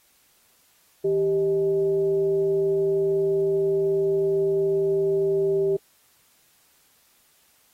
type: tone with frequency modulation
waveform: sine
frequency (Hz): 392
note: G4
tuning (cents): 0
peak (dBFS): -19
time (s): 1.04-5.77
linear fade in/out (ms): 10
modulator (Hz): 232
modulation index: 0.36
effects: white hiss -61 dBFS RMS until 7.73 s + AAC 48 kbps